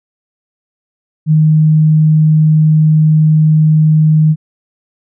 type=tone; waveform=sine; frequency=155.4 Hz; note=D#3; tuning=2 cents flat; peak=-5 dBFS; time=1.26-4.36 s; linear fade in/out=50 ms; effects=none